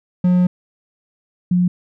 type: tone pair in turn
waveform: triangle / sine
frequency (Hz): 179.9 / 178.76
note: F#3 / F3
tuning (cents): -48 / +41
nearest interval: unison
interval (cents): 11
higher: first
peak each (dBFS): -9 / -12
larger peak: first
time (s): 0.24-0.47 / 1.51-1.68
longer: first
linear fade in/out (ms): 5
effects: none